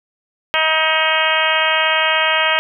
harmonic tone, 316.6 Hz, D#4, 30 cents sharp, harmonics 2 / 3 / 4 / 5 / 6 / 7 / 8 / 9 / 10, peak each -22 / -22 / -22 / -22 / -22 / -22 / -22 / -22 / -22 dBFS, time 0.54-2.59 s, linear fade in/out 0 ms, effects none

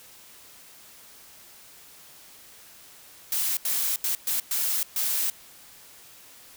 blue noise bursts at uneven times, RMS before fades -26 dBFS, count 6, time 3.32-3.57 / 3.65-3.96 / 4.04-4.15 / 4.27-4.4 / 4.51-4.83 / 4.96-5.3 s, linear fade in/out 2 ms, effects white hiss -50 dBFS RMS until 6.56 s

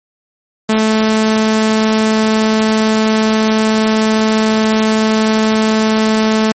sawtooth tone, 218.4 Hz, A3, 13 cents flat, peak -6 dBFS, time 0.69-6.52 s, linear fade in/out 5 ms, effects MP3 32 kbps

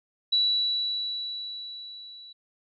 sine tone with level ramp, 3934 Hz, B7, 7 cents flat, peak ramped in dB -19 to -44 dBFS, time 0.32-2.33 s, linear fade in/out 10 ms, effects none

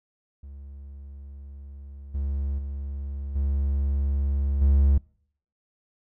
triangle tone with level steps, 69.6 Hz, C#2, 8 cents sharp, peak -37 / -23 / -28 / -20 / -14 dBFS, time 0.43-4.98 s, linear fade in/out 5 ms, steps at 2.14 / 2.58 / 3.35 / 4.61 s, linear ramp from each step 10 ms, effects noise-tail reverb RT60 0.6 s tail -25 dB re dry

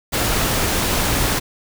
pink noise, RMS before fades -19 dBFS, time 0.12-1.4 s, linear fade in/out 20 ms, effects none

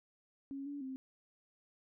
sine tone with pitch steps, 275.1 / 285.9 / 263.3 Hz, C#4 / D4 / C4, -13 / -46 / +11 cents, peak -40 dBFS, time 0.51-0.96 s, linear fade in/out 0 ms, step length 150 ms, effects none

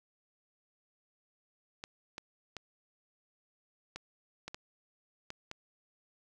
clicks, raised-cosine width 0.2 ms, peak -24 dBFS, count 8, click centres 1.839 / 2.181 / 2.567 / 3.96 / 4.48 / 4.545 / 5.304 / 5.514 s, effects none

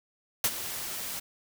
white noise with ADSR envelope, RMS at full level -23 dBFS, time 0.44-1.2 s, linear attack 3 ms, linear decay 52 ms, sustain -13 dB, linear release 12 ms, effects none

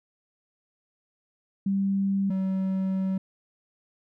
sine / triangle tone pair in turn, 196 / 190.2 Hz, G3 / F#3, 0 / +48 cents, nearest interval minor second, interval 52 cents, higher first, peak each -22 dBFS, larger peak neither, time 1.66-2.3 / 2.3-3.18 s, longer second, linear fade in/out 5 ms, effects none

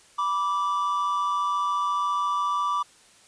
triangle tone pair together, 982 / 1167.8 Hz, B5 / D6, -10 / -10 cents, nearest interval minor third, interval 300 cents, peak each -27 / -22 dBFS, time 0.18-2.83 s, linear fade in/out 10 ms, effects white hiss -55 dBFS RMS until 3.27 s + resampled to 22050 Hz

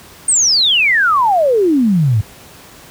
sine exponential sweep, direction down, 8870 to 99.4 Hz, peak -9 dBFS, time 0.28-2.21 s, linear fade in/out 5 ms, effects pink hiss -39 dBFS RMS until 2.9 s + high-pass 60 Hz 12 dB/octave

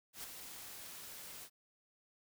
white noise with ADSR envelope, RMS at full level -44 dBFS, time 0.13-1.5 s, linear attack 110 ms, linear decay 4 ms, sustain -6 dB, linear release 67 ms, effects none

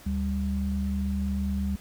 sine tone pair together, 73.68 / 196.7 Hz, D2 / G3, +6 / +6 cents, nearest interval octave + perfect fourth, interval 1700 cents, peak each -28 dBFS, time 0.06-1.76 s, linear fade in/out 5 ms, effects pink hiss -50 dBFS RMS until 1.8 s

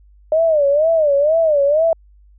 sine tone with vibrato, 608 Hz, D#5, 40 cents flat, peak -11 dBFS, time 0.32-1.93 s, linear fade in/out 2 ms, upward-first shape sine, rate 2.1 Hz, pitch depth 150 cents each way, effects added 50 Hz sine -45 dBFS peak until 2.38 s

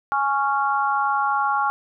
harmonic tone, 277.2 Hz, C#4, in tune, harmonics 3 / 4 / 5, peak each -22 / -23 / -24 dBFS, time 0.12-1.7 s, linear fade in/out 0 ms, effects none

